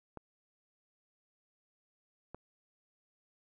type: clicks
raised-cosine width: 1 ms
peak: -30 dBFS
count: 2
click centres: 0.173 / 2.346 s
effects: none